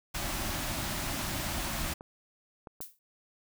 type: band-stop noise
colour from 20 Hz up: pink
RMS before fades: -34 dBFS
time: 0.14-1.94 s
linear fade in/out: 10 ms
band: 380 to 540 Hz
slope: 96 dB/octave
type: clicks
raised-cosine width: 1 ms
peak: -30 dBFS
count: 5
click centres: 1.156 / 1.797 / 2.009 / 2.672 / 2.805 s
type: noise with exponential decay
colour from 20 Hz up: violet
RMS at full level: -36 dBFS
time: 2.81-2.99 s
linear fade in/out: 1 ms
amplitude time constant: 37 ms
effects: none